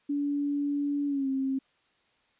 sine tone with pitch glide, 286.7 to 267.5 Hz, D4 to C4, -42 to +38 cents, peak -26 dBFS, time 0.09-1.59 s, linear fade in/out 10 ms, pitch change -120 cents, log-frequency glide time 1.07-1.28 s, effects white hiss -68 dBFS RMS until 2.39 s + resampled to 8000 Hz

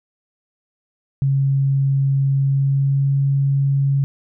sine tone with pitch glide, 137 to 138.35 Hz, C#3 to C#3, -20 to -3 cents, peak -14 dBFS, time 1.22-4.04 s, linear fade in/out 0 ms, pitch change +17 cents, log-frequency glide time 2.36-3.14 s, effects none

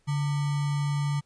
sine tone with sample-and-hold, 144.1 Hz, D3, 33 cents flat, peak -24 dBFS, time 0.07-1.21 s, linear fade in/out 20 ms, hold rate 1050 Hz, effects pink hiss -69 dBFS RMS until 1.25 s + resampled to 22050 Hz

